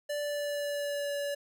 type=tone with pitch glide; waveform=square; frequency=585 to 572 Hz; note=D5 to D5; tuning=-7 to -46 cents; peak=-32 dBFS; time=0.09-1.35 s; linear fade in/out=10 ms; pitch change=-39 cents; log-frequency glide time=0.2-1.14 s; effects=none